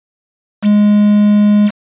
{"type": "tone with quantisation", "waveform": "triangle", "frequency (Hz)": 207.7, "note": "G#3", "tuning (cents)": 0, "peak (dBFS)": -4, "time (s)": [0.62, 1.71], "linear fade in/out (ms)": 50, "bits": 4, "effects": ["resampled to 8000 Hz"]}